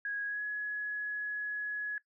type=tone with pitch glide; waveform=sine; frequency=1654 to 1685.8 Hz; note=G#6 to G#6; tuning=-8 to +25 cents; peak=-33 dBFS; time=0.05-1.98 s; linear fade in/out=2 ms; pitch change=+33 cents; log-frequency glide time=0.26-0.43 s; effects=noise-tail reverb RT60 0.1 s tail -20 dB re dry